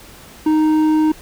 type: tone with hard clipping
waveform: sine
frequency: 310.5 Hz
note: D#4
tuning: 3 cents flat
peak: -13 dBFS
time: 0.46-1.12 s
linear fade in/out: 5 ms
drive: 6 dB
effects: pink hiss -41 dBFS RMS until 1.21 s